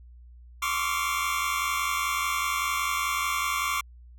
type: tone cluster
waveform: 25% pulse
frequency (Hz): 1055 / 1140 / 1191 / 1378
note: C6 / C#6 / D6 / F6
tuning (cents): +14 / +48 / +24 / -24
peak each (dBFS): -28 / -25 / -30 / -31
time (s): 0.62-3.81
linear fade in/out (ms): 5
effects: added 60 Hz sine -46 dBFS peak until 4.18 s